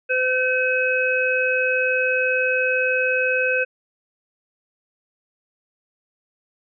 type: harmonic tone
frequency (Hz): 511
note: C5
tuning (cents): -41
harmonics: 1 / 3 / 5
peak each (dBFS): -22 / -22 / -22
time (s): 0.09-3.65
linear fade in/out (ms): 20
effects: none